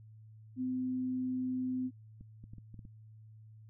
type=tone; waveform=sine; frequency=255.5 Hz; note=C4; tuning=41 cents flat; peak=-32 dBFS; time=0.56-1.91 s; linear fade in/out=50 ms
type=clicks; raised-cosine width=5 ms; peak=-37 dBFS; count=7; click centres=2.21 / 2.44 / 2.535 / 2.583 / 2.743 / 2.792 / 2.852 s
effects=added 109 Hz sine -52 dBFS peak until 3.69 s